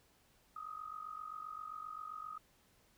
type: tone with amplitude modulation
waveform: sine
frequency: 1253 Hz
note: D#6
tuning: 12 cents sharp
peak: -40 dBFS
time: 0.56-2.38 s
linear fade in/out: 5 ms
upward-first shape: sine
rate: 47.6 Hz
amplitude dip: 80%
effects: pink hiss -70 dBFS RMS until 2.97 s